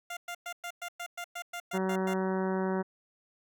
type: tone bursts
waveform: 15% pulse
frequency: 698.5 Hz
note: F5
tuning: in tune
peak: -30 dBFS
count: 12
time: 0.1-2.138 s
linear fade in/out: 5 ms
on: 69 ms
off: 110 ms
type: harmonic tone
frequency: 188.8 Hz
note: F#3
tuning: 35 cents sharp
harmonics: 1 / 2 / 3 / 4 / 5 / 6 / 7 / 8 / 9 / 10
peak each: -31 / -32 / -38 / -41 / -39 / -46 / -48 / -44 / -50 / -51 dBFS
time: 1.73-2.83 s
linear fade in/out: 20 ms
effects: none